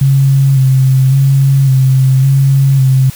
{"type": "tone with vibrato", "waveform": "sine", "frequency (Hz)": 134.2, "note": "C3", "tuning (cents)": 44, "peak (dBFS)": -5, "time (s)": [0.01, 3.1], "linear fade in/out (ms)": 5, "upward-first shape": "square", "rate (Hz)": 0.9, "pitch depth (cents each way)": 29, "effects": ["white hiss -32 dBFS RMS until 3.15 s"]}